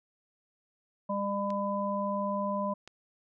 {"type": "harmonic tone", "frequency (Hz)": 200.8, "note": "G3", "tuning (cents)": 42, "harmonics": [1, 3, 5], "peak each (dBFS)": [-33, -33, -33], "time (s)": [1.09, 2.74], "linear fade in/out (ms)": 10}
{"type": "clicks", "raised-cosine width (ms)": 0.2, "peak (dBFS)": -29, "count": 2, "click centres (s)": [1.504, 2.876]}
{"effects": []}